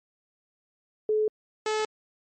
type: tone pair in turn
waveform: sine / sawtooth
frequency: 429.3 / 431.6 Hz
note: A4 / A4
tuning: -43 / -33 cents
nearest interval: unison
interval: 10 cents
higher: second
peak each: -21 dBFS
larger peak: neither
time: 1.09-1.28 / 1.66-1.85 s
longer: neither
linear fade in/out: 2 ms
effects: MP3 32 kbps